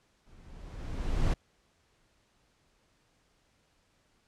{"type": "noise with level ramp", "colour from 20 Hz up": "brown", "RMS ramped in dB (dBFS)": [-55, -25], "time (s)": [0.26, 1.34], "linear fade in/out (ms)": 10, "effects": ["pink hiss -70 dBFS RMS until 4.27 s", "low-pass 8000 Hz 12 dB/octave"]}